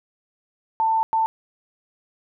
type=tone bursts at uneven times; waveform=sine; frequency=891 Hz; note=A5; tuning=22 cents sharp; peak=-17 dBFS; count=2; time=0.8-1.03 / 1.13-1.26 s; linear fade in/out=0 ms; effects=none